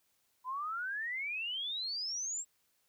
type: exponential sweep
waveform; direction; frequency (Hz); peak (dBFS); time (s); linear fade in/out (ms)
sine; up; 988 to 7720; -35; 0.44-2.45; 50
effects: white hiss -75 dBFS RMS until 2.88 s